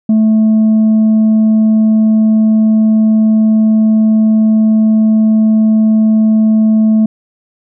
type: tone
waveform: sine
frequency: 218.3 Hz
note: A3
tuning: 13 cents flat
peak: -3 dBFS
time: 0.09-7.06 s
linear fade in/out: 5 ms
effects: tanh soft clip ceiling -5 dBFS